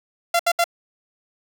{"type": "tone bursts", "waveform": "sawtooth", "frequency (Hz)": 686, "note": "F5", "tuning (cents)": -31, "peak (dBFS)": -12, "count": 3, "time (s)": [0.34, 0.642], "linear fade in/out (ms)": 5, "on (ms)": 54, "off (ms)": 70, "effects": []}